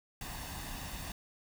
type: noise with comb filter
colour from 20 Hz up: pink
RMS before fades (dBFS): -42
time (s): 0.21-1.12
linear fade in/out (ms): 2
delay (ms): 1.1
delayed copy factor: +0.55
effects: none